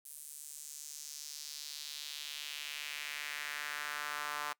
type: tone with high-pass filter sweep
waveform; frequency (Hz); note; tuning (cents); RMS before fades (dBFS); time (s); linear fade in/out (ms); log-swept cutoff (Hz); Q
sawtooth; 147.5; D3; +8; -43; 0.05-4.53; 5; 10000 to 1100; 2
effects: noise-tail reverb RT60 0.1 s tail -23 dB re dry